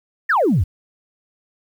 sine exponential sweep, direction down, 1938 to 71.6 Hz, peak -12 dBFS, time 0.29-0.64 s, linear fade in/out 10 ms, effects tanh soft clip ceiling -9 dBFS + 8-bit

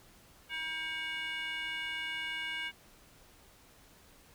sine tone with frequency modulation, 2233 Hz, C#7, 12 cents sharp, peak -33 dBFS, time 0.49-2.72 s, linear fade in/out 50 ms, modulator 638 Hz, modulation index 1.3, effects tanh soft clip ceiling -33 dBFS + pink hiss -60 dBFS RMS until 4.34 s

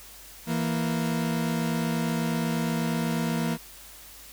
40% pulse tone pair together, 164.83 / 233.1 Hz, E3 / A#3, 0 / 0 cents, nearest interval tritone, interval 600 cents, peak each -27 dBFS, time 0.46-3.58 s, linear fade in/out 50 ms, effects added 50 Hz sine -54 dBFS peak until 4.32 s + white hiss -47 dBFS RMS until 4.32 s

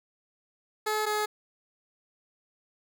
15% pulse tone pair in turn, 428.3 / 423.4 Hz, A4 / G#4, -47 / +33 cents, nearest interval unison, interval 20 cents, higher first, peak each -20 dBFS, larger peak neither, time 0.86-1.06 / 1.06-1.26 s, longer neither, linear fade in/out 10 ms, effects none

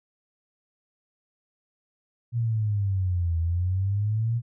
sine exponential two-way sweep, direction down then up, 120 to 82 to 120 Hz, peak -22 dBFS, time 2.32-4.42 s, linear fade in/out 50 ms, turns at 3.39 s, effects none

